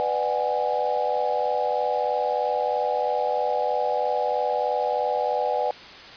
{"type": "chord", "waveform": "sine", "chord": "G# half-diminished seventh", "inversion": "first", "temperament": "just", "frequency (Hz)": [498.4, 598, 747.5, 830.6], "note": ["B4", "D5", "F#5", "G#5"], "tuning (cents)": [16, 31, 17, 0], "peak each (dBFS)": -27, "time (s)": [0, 5.71], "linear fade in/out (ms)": 0, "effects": ["white hiss -42 dBFS RMS until 6.16 s", "resampled to 11025 Hz"]}